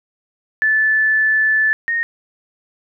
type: tone pair in turn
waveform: sine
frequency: 1746 / 1853.1 Hz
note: A6 / A#6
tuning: -14 / -11 cents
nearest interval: minor second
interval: 103 cents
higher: second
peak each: -12 / -16 dBFS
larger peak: first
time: 0.62-1.73 / 1.88-2.03 s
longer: first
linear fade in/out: 0 ms
effects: none